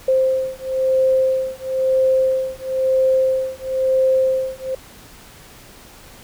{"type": "beating tone pair", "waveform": "sine", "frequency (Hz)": [523.3, 524.3], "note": ["C5", "C5"], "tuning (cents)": [0, 3], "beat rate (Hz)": 1, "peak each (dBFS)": -18, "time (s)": [0.08, 4.75], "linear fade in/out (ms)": 5, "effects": ["pink hiss -43 dBFS RMS until 6.23 s"]}